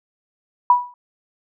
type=tone with exponential decay; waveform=sine; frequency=979 Hz; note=B5; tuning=15 cents flat; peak=-6 dBFS; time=0.7-0.94 s; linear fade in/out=2 ms; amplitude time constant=51 ms; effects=none